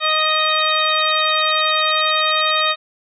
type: harmonic tone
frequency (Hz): 622.3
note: D#5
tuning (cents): 0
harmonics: 1 / 2 / 3 / 4 / 5 / 6 / 7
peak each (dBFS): -24 / -19 / -24 / -23 / -28 / -20 / -30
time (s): 0-2.76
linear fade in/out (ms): 50
effects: none